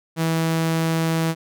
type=tone; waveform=sawtooth; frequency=163 Hz; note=E3; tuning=19 cents flat; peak=-15 dBFS; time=0.16-1.35 s; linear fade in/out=50 ms; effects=none